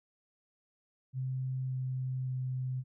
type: tone with pitch steps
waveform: sine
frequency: 130.2 / 129.38 / 128.56 Hz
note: C3 / C3 / C3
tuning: -8 / -19 / -30 cents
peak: -32 dBFS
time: 1.13-2.84 s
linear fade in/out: 50 ms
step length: 570 ms
effects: none